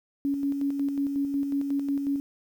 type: tone with tremolo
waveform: sine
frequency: 280 Hz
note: C#4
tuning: 18 cents sharp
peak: -23 dBFS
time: 0.25-2.2 s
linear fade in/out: 0 ms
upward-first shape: square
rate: 5.5 Hz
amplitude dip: 40%
effects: 9-bit

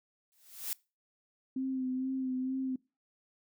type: noise with exponential growth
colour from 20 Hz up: blue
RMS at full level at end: -33 dBFS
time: 0.32-0.73 s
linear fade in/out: 0 ms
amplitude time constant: 89 ms
type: tone with vibrato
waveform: sine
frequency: 260.2 Hz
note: C4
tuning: 9 cents flat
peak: -31 dBFS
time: 1.56-2.76 s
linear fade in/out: 5 ms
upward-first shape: sine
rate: 2.2 Hz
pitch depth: 29 cents each way
effects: noise-tail reverb RT60 0.3 s tail -24 dB re dry

